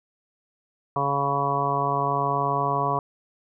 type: harmonic tone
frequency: 140.5 Hz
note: C#3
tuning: 24 cents sharp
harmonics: 1 / 2 / 3 / 4 / 5 / 6 / 7 / 8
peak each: -30 / -36 / -31 / -34 / -28 / -38 / -26 / -27 dBFS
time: 0.96-2.99 s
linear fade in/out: 2 ms
effects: none